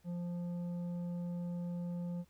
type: tone with tanh clipping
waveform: triangle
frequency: 174.61 Hz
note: F3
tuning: in tune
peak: -38 dBFS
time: 0.04-2.25 s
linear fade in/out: 50 ms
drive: 12 dB
effects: added 73 Hz sine -70 dBFS peak until 2.29 s + pink hiss -72 dBFS RMS until 2.29 s